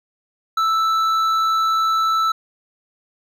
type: tone with hard clipping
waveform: triangle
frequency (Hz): 1318.5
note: E6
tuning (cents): 0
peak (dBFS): -17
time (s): 0.57-2.32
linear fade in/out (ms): 5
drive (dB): 10
effects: none